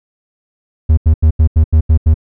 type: tone bursts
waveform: triangle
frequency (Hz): 78.6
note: D#2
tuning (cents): +18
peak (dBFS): -3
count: 8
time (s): 0.89-2.143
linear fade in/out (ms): 10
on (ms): 84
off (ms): 83
effects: none